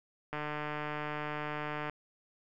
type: click train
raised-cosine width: 0.5 ms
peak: -22 dBFS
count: 236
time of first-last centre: 0.33-1.897 s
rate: 150 Hz
effects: none